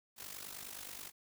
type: noise with amplitude modulation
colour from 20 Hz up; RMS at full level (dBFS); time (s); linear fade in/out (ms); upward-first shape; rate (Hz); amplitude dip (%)
white; -44; 0.16-1.12; 50; sine; 49.5; 75
effects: none